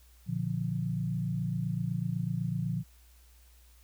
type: chord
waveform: sine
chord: Bb major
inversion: none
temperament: equal with one note detuned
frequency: 118.51 / 146.83 / 174.61 Hz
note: Bb2 / D3 / F3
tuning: +29 / 0 / 0 cents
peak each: -34 / -34 / -33 dBFS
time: 0.26-2.84 s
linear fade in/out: 50 ms
effects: added 60 Hz sine -56 dBFS peak until 3.83 s + white hiss -64 dBFS RMS until 3.83 s